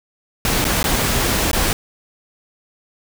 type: noise with dropouts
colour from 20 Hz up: pink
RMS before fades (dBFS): -18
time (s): 0.45-1.73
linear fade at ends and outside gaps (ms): 1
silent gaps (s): 0.643-0.651 / 0.829-0.841 / 1.514-1.531
effects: none